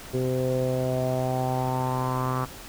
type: tone with low-pass filter sweep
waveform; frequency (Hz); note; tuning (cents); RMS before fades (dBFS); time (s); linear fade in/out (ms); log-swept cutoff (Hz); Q
sawtooth; 128.4; C3; -32; -26; 0.13-2.46; 20; 430 to 1200; 5.5
effects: pink hiss -42 dBFS RMS until 2.68 s